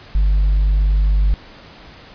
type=tone with tanh clipping; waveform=triangle; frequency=49.61 Hz; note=G1; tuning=21 cents sharp; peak=-12 dBFS; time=0.15-1.34 s; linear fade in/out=0 ms; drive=7 dB; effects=pink hiss -41 dBFS RMS until 2.14 s + resampled to 11025 Hz